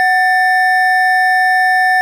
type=tone pair together; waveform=triangle; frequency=743.3 / 1778 Hz; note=F#5 / A6; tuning=+8 / +18 cents; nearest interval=octave + minor third; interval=1510 cents; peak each=-10 dBFS; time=0-2.01 s; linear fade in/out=0 ms; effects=none